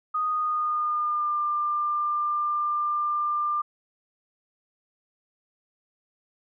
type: tone with pitch glide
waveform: sine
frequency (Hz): 1241 to 1193.9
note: D#6 to D6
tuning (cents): -5 to +28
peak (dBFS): -23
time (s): 0.14-3.62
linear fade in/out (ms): 10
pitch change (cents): -67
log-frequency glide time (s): 0.28-1.4
effects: none